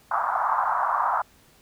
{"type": "band-pass noise", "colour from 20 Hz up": "white", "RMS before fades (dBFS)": -24, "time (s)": [0.11, 1.22], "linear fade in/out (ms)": 5, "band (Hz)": [730, 1300], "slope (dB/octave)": 48, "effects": ["pink hiss -57 dBFS RMS until 1.61 s"]}